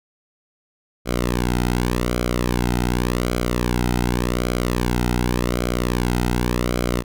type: tone with flanger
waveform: sawtooth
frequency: 60.7 Hz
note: B1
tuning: 29 cents flat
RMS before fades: -21 dBFS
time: 1.05-7.04 s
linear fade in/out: 50 ms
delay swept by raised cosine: 1.1 to 1.77 ms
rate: 0.87 Hz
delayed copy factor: -0.75
effects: none